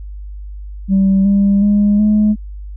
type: tone with pitch steps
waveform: sine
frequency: 193.4 / 199.3 / 205.4 / 211.6 Hz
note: G3 / G3 / G#3 / G#3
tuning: -23 / +29 / -19 / +33 cents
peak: -7 dBFS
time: 0.88-2.36 s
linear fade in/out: 50 ms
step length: 370 ms
effects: tanh soft clip ceiling -6 dBFS + added 50 Hz sine -26 dBFS peak until 2.76 s